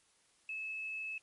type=tone with quantisation; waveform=sine; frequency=2600 Hz; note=E7; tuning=24 cents flat; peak=-38 dBFS; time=0.49-1.18 s; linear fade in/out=2 ms; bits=11; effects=white hiss -70 dBFS RMS until 1.22 s + MP3 48 kbps